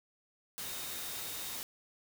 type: tone in noise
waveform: sine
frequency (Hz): 3699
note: A#7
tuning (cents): -14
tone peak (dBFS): -49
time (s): 0.65-1.56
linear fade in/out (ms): 0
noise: white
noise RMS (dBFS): -41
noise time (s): 0.58-1.63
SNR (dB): -11
effects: none